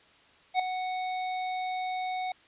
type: tone with ADSR envelope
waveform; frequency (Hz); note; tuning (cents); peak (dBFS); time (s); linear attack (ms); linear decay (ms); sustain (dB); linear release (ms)
square; 740; F#5; 0; -21; 0.54-2.32; 55; 3; -10; 3
effects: white hiss -59 dBFS RMS until 2.47 s + resampled to 8000 Hz